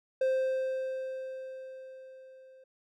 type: tone with level ramp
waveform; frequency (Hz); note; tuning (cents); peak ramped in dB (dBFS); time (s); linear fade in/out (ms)
triangle; 523.3; C5; 0; -22 to -51; 0.21-2.64; 5
effects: none